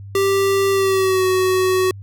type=tone with pitch glide; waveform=square; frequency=392 to 372.8 Hz; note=G4 to F#4; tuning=0 to +13 cents; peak=-15 dBFS; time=0.15-1.91 s; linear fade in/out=2 ms; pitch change=-87 cents; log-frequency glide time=0.71-1.25 s; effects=added 99 Hz sine -32 dBFS peak until 2.02 s